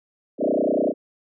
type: tone with frequency modulation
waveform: sine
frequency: 441.7 Hz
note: A4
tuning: 7 cents sharp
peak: -18 dBFS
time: 0.38-0.94 s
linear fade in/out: 50 ms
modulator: 30.2 Hz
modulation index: 6.7
effects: none

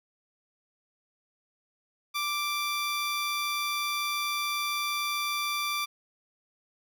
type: tone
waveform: 15% pulse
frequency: 1174.7 Hz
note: D6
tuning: in tune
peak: -22 dBFS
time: 2.14-5.86 s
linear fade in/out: 20 ms
effects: none

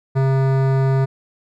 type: tone with hard clipping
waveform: sine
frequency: 134.1 Hz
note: C3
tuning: 43 cents sharp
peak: -16 dBFS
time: 0.15-1.06 s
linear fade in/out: 20 ms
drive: 17 dB
effects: none

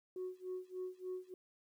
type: tone with tremolo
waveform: sine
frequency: 368.4 Hz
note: F#4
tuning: 7 cents flat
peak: -37 dBFS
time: 0.16-1.34 s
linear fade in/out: 2 ms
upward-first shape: sine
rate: 3.4 Hz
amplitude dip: 95%
effects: tanh soft clip ceiling -36 dBFS + 12-bit

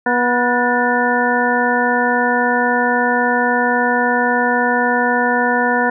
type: harmonic tone with a mistuned harmonic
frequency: 243.7 Hz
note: B3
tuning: 23 cents flat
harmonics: 1 / 2 / 3 / 4 / 6 / 7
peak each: -20 / -20 / -20 / -20 / -20 / -20 dBFS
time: 0.06-5.9 s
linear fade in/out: 5 ms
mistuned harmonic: 7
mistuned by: +63 cents
effects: none

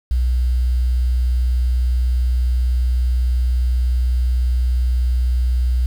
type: tone with quantisation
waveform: sine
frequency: 61.74 Hz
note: B1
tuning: in tune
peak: -14 dBFS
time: 0.11-5.86 s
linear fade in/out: 0 ms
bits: 7
effects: none

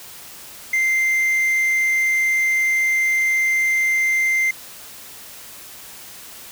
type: tone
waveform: triangle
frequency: 2088 Hz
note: C7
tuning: 4 cents flat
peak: -14 dBFS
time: 0.73-4.51 s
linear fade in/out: 5 ms
effects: white hiss -39 dBFS RMS until 6.51 s

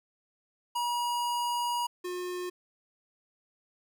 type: tone pair in turn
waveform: square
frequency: 960 / 359.6 Hz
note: B5 / F#4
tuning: -49 / -49 cents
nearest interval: octave + perfect fourth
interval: 1700 cents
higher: first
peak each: -29 / -34 dBFS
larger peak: first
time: 0.75-1.87 / 2.04-2.5 s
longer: first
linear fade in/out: 10 ms
effects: 11-bit

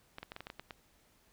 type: clicks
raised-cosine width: 0.3 ms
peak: -27 dBFS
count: 9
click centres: 0.184 / 0.23 / 0.319 / 0.364 / 0.406 / 0.469 / 0.501 / 0.596 / 0.708 s
effects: pink hiss -68 dBFS RMS until 1.32 s

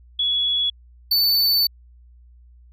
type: tone pair in turn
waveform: sine / square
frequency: 3378 / 4509 Hz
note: G#7 / C#8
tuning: +29 / +29 cents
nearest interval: perfect fourth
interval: 500 cents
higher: second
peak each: -18 / -16 dBFS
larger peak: second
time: 0.19-0.7 / 1.11-1.67 s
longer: second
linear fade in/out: 5 ms
effects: added 60 Hz sine -46 dBFS peak until 2.72 s

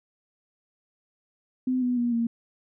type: tone with pitch steps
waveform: sine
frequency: 255.5 / 247.5 / 239.8 / 232.3 Hz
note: C4 / B3 / A#3 / A#3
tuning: -41 / +4 / +49 / -6 cents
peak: -22 dBFS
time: 1.67-2.27 s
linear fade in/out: 5 ms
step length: 150 ms
effects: none

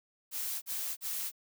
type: noise bursts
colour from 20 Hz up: blue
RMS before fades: -36 dBFS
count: 3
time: 0.31-1.318 s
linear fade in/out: 50 ms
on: 310 ms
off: 39 ms
effects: none

